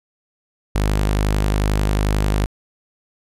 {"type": "tone", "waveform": "sawtooth", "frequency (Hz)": 51.2, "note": "G#1", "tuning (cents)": -24, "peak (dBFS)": -12, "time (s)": [0.75, 2.46], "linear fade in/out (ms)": 5, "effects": ["resampled to 32000 Hz"]}